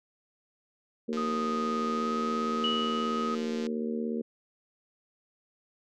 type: harmonic tone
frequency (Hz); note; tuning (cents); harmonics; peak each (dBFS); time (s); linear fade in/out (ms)
77; D#2; -17; 3 / 4 / 5 / 6 / 7; -31 / -42 / -37 / -36 / -46; 1.08-4.22; 10
type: click train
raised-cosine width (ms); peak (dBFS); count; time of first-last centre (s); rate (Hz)
0.2; -26; 440; 1.13-3.668; 173
type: tone with pitch glide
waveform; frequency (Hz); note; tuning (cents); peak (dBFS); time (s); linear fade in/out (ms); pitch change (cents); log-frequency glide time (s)
sine; 1244.5 to 1259.7; D#6 to D#6; 0 to +21; -31; 1.17-3.35; 5; +21; 1.93-2.1
type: tone with exponential decay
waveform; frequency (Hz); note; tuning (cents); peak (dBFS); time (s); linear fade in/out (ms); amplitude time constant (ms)
sine; 2936; F#7; -14; -26; 2.64-3.61; 2; 210
effects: none